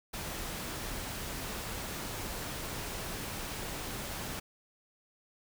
pink noise, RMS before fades -39 dBFS, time 0.13-4.4 s, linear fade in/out 10 ms, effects none

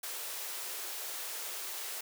white high-pass noise, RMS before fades -40 dBFS, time 0.03-2.01 s, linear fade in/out 5 ms, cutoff 350 Hz, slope 48 dB/octave, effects none

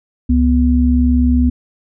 sine tone pair together, 69.3 / 246.6 Hz, C#2 / B3, 0 / -2 cents, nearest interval octave + minor seventh, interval 2198 cents, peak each -12 dBFS, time 0.29-1.5 s, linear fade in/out 10 ms, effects none

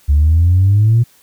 sine exponential sweep, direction up, 69.9 to 120.1 Hz, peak -6 dBFS, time 0.08-1.04 s, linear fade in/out 20 ms, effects tanh soft clip ceiling -4 dBFS + white hiss -50 dBFS RMS until 1.22 s

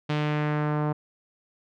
sawtooth tone with low-pass filter sweep, 150 Hz, D3, 37 cents sharp, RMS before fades -26 dBFS, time 0.09-0.93 s, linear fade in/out 10 ms, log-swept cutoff 3500 to 1000 Hz, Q 1.4, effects none

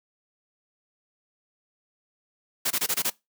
white noise bursts, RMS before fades -25 dBFS, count 6, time 2.65-3.102 s, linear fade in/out 10 ms, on 57 ms, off 22 ms, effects noise-tail reverb RT60 0.2 s tail -22 dB re dry + high-pass 150 Hz 12 dB/octave

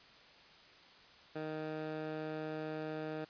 15% pulse tone with band-pass filter, 155.56 Hz, D#3, in tune, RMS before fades -41 dBFS, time 1.35-3.25 s, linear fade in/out 10 ms, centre 640 Hz, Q 0.51, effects white hiss -59 dBFS RMS until 3.29 s + resampled to 11025 Hz

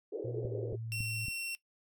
white band-pass noise, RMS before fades -39 dBFS, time 0.12-0.76 s, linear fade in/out 10 ms, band 350 to 490 Hz, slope 48 dB/octave
sine tone with pitch glide, 119.8 to 113.08 Hz, A#2 to A2, +48 to +48 cents, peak -38 dBFS, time 0.24-1.26 s, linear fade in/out 10 ms, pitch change -100 cents, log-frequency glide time 0.41-0.55 s
click train, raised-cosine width 5 ms, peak -30 dBFS, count 4, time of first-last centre 0.45-1.283 s, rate 3.6 Hz
sawtooth tone, 2719 Hz, F7, 47 cents flat, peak -33 dBFS, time 0.92-1.55 s, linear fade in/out 0 ms
effects noise-tail reverb RT60 0.1 s tail -17 dB re dry

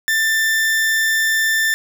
40% pulse tone, 1779 Hz, A6, 19 cents sharp, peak -14 dBFS, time 0.08-1.74 s, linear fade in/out 0 ms, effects none

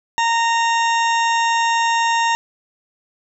harmonic tone, 924 Hz, A#5, 16 cents flat, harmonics 1 / 2 / 3 / 4 / 6 / 7 / 8, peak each -16 / -22 / -26 / -28 / -32 / -33 / -34 dBFS, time 0.18-2.35 s, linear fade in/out 0 ms, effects none

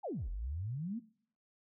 sine exponential two-way sweep, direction down then up, 914 to 41.2 to 250.1 Hz, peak -36 dBFS, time 0.03-1 s, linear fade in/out 20 ms, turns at 0.29 s, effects noise-tail reverb RT60 0.6 s tail -21 dB re dry

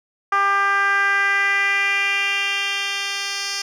10% pulse tone with band-pass filter sweep, 397.7 Hz, G4, 25 cents sharp, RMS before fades -20 dBFS, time 0.32-3.62 s, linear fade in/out 5 ms, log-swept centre 1200 to 4700 Hz, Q 2.9, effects none

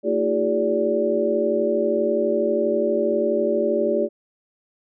sine tone cluster, 226.1 / 319.4 / 357.7 / 410 / 578 Hz, A3 / D#4 / F4 / G#4 / D5, +47 / +45 / +41 / -22 / -28 cents, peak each -27 / -29 / -25 / -23 / -22 dBFS, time 0.03-4.09 s, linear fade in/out 50 ms, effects none

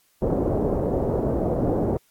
white low-pass noise, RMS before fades -23 dBFS, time 0.22-1.97 s, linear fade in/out 2 ms, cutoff 570 Hz, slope 24 dB/octave, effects white hiss -63 dBFS RMS until 2.1 s + AAC 64 kbps

